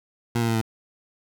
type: tone with pitch steps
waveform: 20% pulse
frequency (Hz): 118 / 115.84 / 113.72 / 111.63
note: A#2 / A#2 / A#2 / A2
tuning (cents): +22 / -10 / -42 / +25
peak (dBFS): -16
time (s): 0.35-0.614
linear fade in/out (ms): 5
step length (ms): 66
effects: none